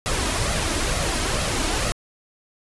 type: noise with flanger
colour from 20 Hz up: pink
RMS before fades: -23 dBFS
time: 0.06-1.92 s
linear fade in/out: 0 ms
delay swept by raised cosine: 1.5 to 3.2 ms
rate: 2.2 Hz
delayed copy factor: +0.5
effects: resampled to 24000 Hz